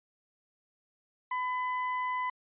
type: tone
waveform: 35% pulse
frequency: 1004 Hz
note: B5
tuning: 28 cents sharp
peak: -28 dBFS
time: 1.31-2.3 s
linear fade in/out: 5 ms
effects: resampled to 8000 Hz